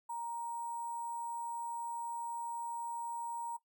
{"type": "tone with sample-and-hold", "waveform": "sine", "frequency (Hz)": 936, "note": "A#5", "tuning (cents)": 7, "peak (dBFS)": -37, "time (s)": [0.09, 3.57], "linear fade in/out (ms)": 10, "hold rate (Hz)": 8820, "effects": ["noise-tail reverb RT60 0.1 s tail -17 dB re dry"]}